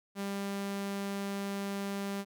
sawtooth tone, 198.7 Hz, G3, 24 cents sharp, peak -30 dBFS, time 0.15-2.25 s, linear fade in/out 50 ms, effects none

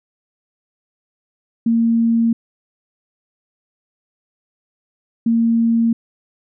sine tone pair in turn, 230 / 230 Hz, A#3 / A#3, -23 / -23 cents, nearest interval unison, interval 0 cents, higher neither, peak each -12 dBFS, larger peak neither, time 1.66-2.33 / 5.26-5.93 s, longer neither, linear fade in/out 5 ms, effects none

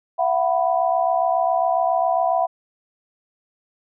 sine chord, E suspended second, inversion none, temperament equal with one note detuned, 672.7 / 740 / 987.8 Hz, E5 / F#5 / B5, +35 / 0 / 0 cents, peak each -20 / -20 / -25 dBFS, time 0.18-2.47 s, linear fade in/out 20 ms, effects none

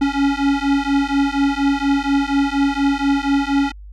square beating tone pair, 277.2 / 281.4 Hz, C#4 / C#4, 0 / +26 cents, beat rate 4.2 Hz, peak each -19 dBFS, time 0.01-3.72 s, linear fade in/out 10 ms, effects added 50 Hz sine -34 dBFS peak until 3.92 s + low-pass 4000 Hz 12 dB/octave

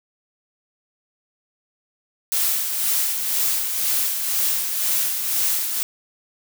blue noise with tremolo, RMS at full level -20 dBFS, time 2.32-5.83 s, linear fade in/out 0 ms, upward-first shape sine, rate 2 Hz, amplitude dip 45%, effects none

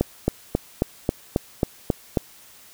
click train, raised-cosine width 2 ms, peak -5 dBFS, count 9, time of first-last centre 0.01-2.172 s, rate 3.7 Hz, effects white hiss -49 dBFS RMS until 2.73 s

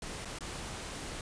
pink noise with dropouts, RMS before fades -41 dBFS, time 0.02-1.21 s, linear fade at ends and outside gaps 2 ms, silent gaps 0.249-0.254 / 0.387-0.407 s, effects resampled to 22050 Hz

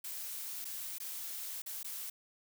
blue noise with dropouts, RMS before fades -42 dBFS, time 0.04-2.1 s, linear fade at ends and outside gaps 5 ms, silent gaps 0.646-0.651 / 0.984-1 / 1.62-1.661 / 1.831-1.844 s, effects none

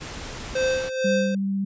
pink noise, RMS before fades -35 dBFS, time 0-0.9 s, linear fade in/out 20 ms
square tone with tremolo, 520 Hz, C5, 11 cents flat, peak -20 dBFS, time 0.55-1.35 s, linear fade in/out 5 ms, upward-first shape sine, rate 2.2 Hz, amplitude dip 65%
sine tone with vibrato, 196 Hz, G3, in tune, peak -22 dBFS, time 1.04-1.65 s, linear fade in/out 10 ms, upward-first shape triangle, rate 16 Hz, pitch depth 11 cents each way
effects resampled to 16000 Hz

